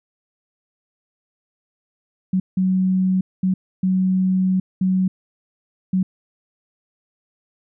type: tone bursts at uneven times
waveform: sine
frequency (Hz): 186.8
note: F#3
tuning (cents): +17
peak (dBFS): -15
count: 6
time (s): 2.33-2.4 / 2.57-3.21 / 3.43-3.54 / 3.83-4.6 / 4.81-5.08 / 5.93-6.03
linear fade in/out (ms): 5
effects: none